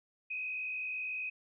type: tone with frequency modulation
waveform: sine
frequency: 2518 Hz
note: D#7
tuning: 20 cents sharp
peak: -35 dBFS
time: 0.3-1.3 s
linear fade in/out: 10 ms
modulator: 54.3 Hz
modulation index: 1
effects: none